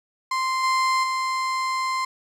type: tone with level steps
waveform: 35% pulse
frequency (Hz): 1044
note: C6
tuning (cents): -4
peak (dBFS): -20 / -17 / -21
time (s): 0.31-2.05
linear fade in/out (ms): 5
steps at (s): 0.63 / 1.03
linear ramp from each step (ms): 10
effects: low-pass 7000 Hz 12 dB/octave + 9-bit